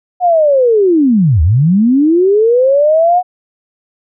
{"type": "linear two-way sweep", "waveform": "sine", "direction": "down then up", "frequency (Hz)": [736, 72.2, 736], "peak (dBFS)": -6, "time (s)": [0.2, 3.23], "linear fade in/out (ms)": 50, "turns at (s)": 1.42, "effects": []}